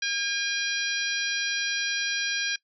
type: harmonic tone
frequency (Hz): 809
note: G#5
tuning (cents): -46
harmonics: 2 / 3 / 4 / 5 / 6 / 7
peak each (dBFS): -30 / -32 / -33 / -34 / -35 / -35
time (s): 0.02-2.56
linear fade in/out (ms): 5
effects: noise-tail reverb RT60 0.1 s tail -21 dB re dry